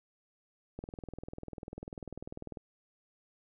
click train, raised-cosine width 2 ms, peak -28 dBFS, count 37, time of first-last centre 0.79-2.572 s, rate 20.2 Hz, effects none

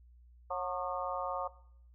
harmonic tone with a mistuned harmonic, 181.9 Hz, F#3, 29 cents flat, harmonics 3 / 4 / 5 / 6 / 7, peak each -38 / -39 / -40 / -41 / -41 dBFS, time 0.5-1.48 s, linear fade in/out 10 ms, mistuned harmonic 7, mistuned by -80 cents, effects noise-tail reverb RT60 0.7 s tail -19 dB re dry + added 60 Hz sine -56 dBFS peak until 1.94 s

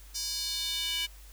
square tone with high-pass filter sweep, 329.6 Hz, E4, in tune, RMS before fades -33 dBFS, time 0.14-1.07 s, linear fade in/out 20 ms, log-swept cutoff 5400 to 2800 Hz, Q 3.3, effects added 50 Hz sine -48 dBFS peak until 1.32 s + white hiss -56 dBFS RMS until 1.32 s

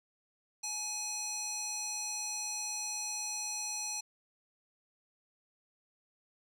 square tone with band-pass filter, 842 Hz, G#5, 24 cents sharp, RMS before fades -38 dBFS, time 0.63-4.01 s, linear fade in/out 10 ms, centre 6400 Hz, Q 2.8, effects none

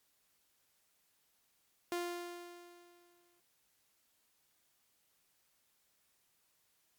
sawtooth tone with exponential decay, 349.2 Hz, F4, in tune, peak -30 dBFS, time 1.92-3.4 s, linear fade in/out 1 ms, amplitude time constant 320 ms, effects white hiss -75 dBFS RMS until 6.98 s + MP3 96 kbps

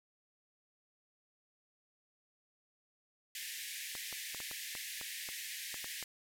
pink band-pass noise, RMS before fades -44 dBFS, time 3.35-6.04 s, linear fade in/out 2 ms, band 1700 to 16000 Hz, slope 96 dB/octave
clicks, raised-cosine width 0.5 ms, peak -32 dBFS, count 11, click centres 3.952 / 4.127 / 4.347 / 4.403 / 4.513 / 4.752 / 5.013 / 5.289 / 5.743 / 5.844 / 6.027 s
effects none

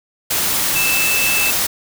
sine tone in noise, 2637 Hz, E7, in tune, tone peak -17 dBFS, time 0.75-1.51 s, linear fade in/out 10 ms, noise white, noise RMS -18 dBFS, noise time 0.3-1.67 s, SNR -2 dB, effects none

